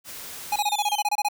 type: noise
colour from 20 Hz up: white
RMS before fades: -38 dBFS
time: 0.04-0.62 s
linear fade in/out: 50 ms
type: tone bursts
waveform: square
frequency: 830.6 Hz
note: G#5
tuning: in tune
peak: -21 dBFS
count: 12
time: 0.52-1.286 s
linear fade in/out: 5 ms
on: 40 ms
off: 26 ms
type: exponential sweep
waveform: sawtooth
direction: down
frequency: 4012 to 2970 Hz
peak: -28 dBFS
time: 0.56-1.03 s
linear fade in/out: 20 ms
effects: none